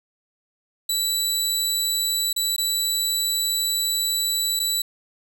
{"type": "tone with dropouts", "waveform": "20% pulse", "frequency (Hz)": 3951, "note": "B7", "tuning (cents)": 0, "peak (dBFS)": -15, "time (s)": [0.89, 4.82], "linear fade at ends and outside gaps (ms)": 5, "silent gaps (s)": [[2.33, 2.362], [2.564, 2.58], [4.594, 4.598]], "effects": []}